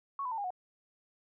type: tone with pitch steps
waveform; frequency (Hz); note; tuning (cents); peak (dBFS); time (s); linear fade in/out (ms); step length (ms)
sine; 1108.7 / 999.2 / 900.5 / 811.6 / 731.5; C#6 / B5 / A5 / G#5 / F#5; 0 / +20 / +40 / -40 / -20; -33; 0.19-0.505; 2; 63
effects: none